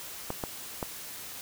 clicks, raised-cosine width 1 ms, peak -17 dBFS, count 3, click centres 0.304 / 0.438 / 0.828 s, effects white hiss -42 dBFS RMS until 1.41 s

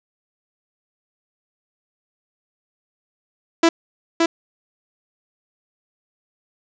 sawtooth tone with echo, 332.3 Hz, E4, 14 cents sharp, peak -7 dBFS, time 3.63-3.69 s, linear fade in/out 5 ms, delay 570 ms, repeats 1, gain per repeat -3 dB, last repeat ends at 4.26 s, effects resampled to 16000 Hz + 7-bit

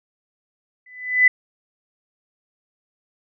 sine tone with exponential growth, 2000 Hz, B6, 21 cents sharp, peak -7 dBFS, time 0.86-1.28 s, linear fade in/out 5 ms, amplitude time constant 91 ms, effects none

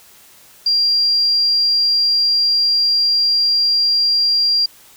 sine tone, 4765 Hz, D8, 24 cents sharp, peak -12 dBFS, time 0.66-4.66 s, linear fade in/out 5 ms, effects white hiss -46 dBFS RMS until 4.96 s

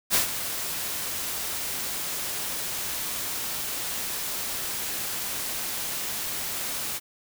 white noise with ADSR envelope, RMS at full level -20 dBFS, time 0.1-7 s, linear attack 46 ms, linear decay 120 ms, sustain -11 dB, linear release 35 ms, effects none

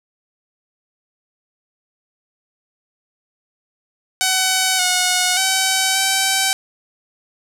5% pulse tone with pitch steps, 753 / 729 / 763 / 770 Hz, F#5 / F#5 / G5 / G5, +30 / -26 / -47 / -31 cents, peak -3 dBFS, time 4.21-6.53 s, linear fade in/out 0 ms, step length 580 ms, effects 7-bit

